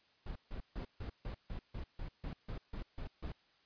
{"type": "noise bursts", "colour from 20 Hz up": "brown", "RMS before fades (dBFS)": -42, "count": 13, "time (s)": [0.26, 3.321], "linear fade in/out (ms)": 5, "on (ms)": 97, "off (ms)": 150, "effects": ["white hiss -70 dBFS RMS until 3.65 s", "resampled to 11025 Hz"]}